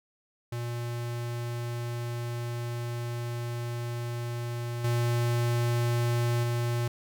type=tone with level steps; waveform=square; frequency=119.2 Hz; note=A#2; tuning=39 cents sharp; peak=-32 / -25 / -27 dBFS; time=0.52-6.88 s; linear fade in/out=5 ms; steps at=4.84 / 6.43 s; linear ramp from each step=5 ms; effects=none